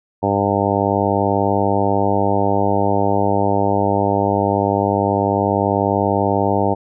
harmonic tone, 100.2 Hz, G2, 38 cents sharp, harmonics 1 / 2 / 3 / 4 / 5 / 6 / 7 / 8 / 9, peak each -23 / -23 / -23 / -23 / -23 / -23 / -23 / -23 / -23 dBFS, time 0.22-6.75 s, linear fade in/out 20 ms, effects none

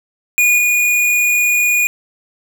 square tone with level steps, 2448 Hz, D#7, 29 cents flat, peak -10 / -12 dBFS, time 0.38-1.87 s, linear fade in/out 0 ms, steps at 0.58 s, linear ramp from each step 2 ms, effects none

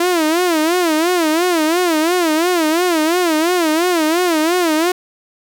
sawtooth tone with vibrato, 334.4 Hz, E4, 25 cents sharp, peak -9 dBFS, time 0-4.92 s, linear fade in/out 5 ms, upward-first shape sine, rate 2.9 Hz, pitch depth 150 cents each way, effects none

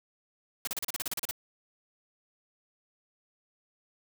white noise bursts, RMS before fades -33 dBFS, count 12, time 0.65-1.311 s, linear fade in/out 2 ms, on 23 ms, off 35 ms, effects none

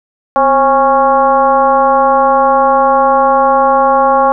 sine tone with frequency modulation, 820 Hz, G#5, 22 cents flat, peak -6 dBFS, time 0.36-4.32 s, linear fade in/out 0 ms, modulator 282 Hz, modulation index 1.3, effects none

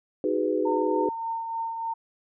sine chord, G# minor seventh, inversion second, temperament just, 311.5 / 373.8 / 415.3 / 498.4 Hz, D#4 / F#4 / G#4 / B4, +2 / +18 / 0 / +16 cents, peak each -28 dBFS, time 0.24-1.09 s, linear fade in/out 2 ms
sine tone with tremolo, 911 Hz, A#5, 40 cents flat, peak -26 dBFS, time 0.65-1.94 s, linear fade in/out 10 ms, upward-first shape triangle, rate 3.4 Hz, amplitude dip 45%
effects none

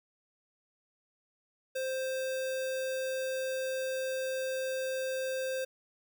sine tone with sample-and-hold, 523.3 Hz, C5, in tune, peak -31 dBFS, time 1.75-5.65 s, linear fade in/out 10 ms, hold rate 2100 Hz, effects none

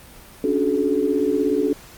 sine chord, D major seventh, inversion third, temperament equal with one note detuned, 277.2 / 293.7 / 370 / 429.5 Hz, C#4 / D4 / F#4 / A4, 0 / 0 / 0 / -42 cents, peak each -24 / -23 / -24 / -21 dBFS, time 0.44-1.73 s, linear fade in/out 2 ms, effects pink hiss -44 dBFS RMS until 1.97 s + Opus 24 kbps

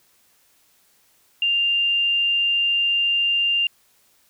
sine tone, 2794 Hz, F7, in tune, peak -17 dBFS, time 1.42-3.67 s, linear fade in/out 2 ms, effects white hiss -60 dBFS RMS until 4.29 s

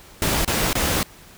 pink noise with dropouts, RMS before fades -21 dBFS, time 0.22-1.03 s, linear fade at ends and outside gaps 1 ms, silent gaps 0.448-0.477 / 0.73-0.753 s, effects pink hiss -46 dBFS RMS until 1.37 s

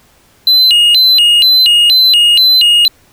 triangle tone with vibrato, 3404 Hz, G#7, 42 cents sharp, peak -3 dBFS, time 0.47-2.88 s, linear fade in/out 2 ms, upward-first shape square, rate 2.1 Hz, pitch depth 300 cents each way, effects pink hiss -48 dBFS RMS until 3.12 s

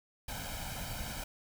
pink noise with comb filter, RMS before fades -40 dBFS, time 0.28-1.24 s, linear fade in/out 5 ms, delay 1.3 ms, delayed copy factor +0.75, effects none

